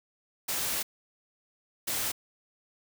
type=noise bursts at uneven times; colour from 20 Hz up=white; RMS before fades=-31 dBFS; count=2; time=0.48-0.83 / 1.87-2.12 s; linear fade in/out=10 ms; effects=none